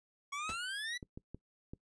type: exponential sweep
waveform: 25% pulse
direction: up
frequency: 1108.7 to 1988 Hz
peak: -34 dBFS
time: 0.32-0.98 s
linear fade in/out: 10 ms
type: noise with exponential decay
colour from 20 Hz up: pink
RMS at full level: -40 dBFS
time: 0.49-0.61 s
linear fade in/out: 1 ms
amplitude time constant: 24 ms
type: clicks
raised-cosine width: 3 ms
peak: -32 dBFS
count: 4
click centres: 1.028 / 1.175 / 1.346 / 1.735 s
effects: noise-tail reverb RT60 0.1 s tail -21 dB re dry + resampled to 22050 Hz